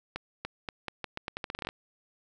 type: accelerating click train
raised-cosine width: 0.3 ms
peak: -18 dBFS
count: 16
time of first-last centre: 0.16-1.689 s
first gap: 290 ms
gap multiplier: 0.82
effects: none